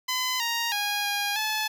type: tone with pitch steps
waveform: 10% pulse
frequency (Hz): 1015 / 934 / 821 / 815 / 863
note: B5 / A#5 / G#5 / G#5 / A5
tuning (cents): +47 / +3 / -20 / -33 / -34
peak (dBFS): -17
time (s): 0.08-1.68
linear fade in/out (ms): 10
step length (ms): 320
effects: none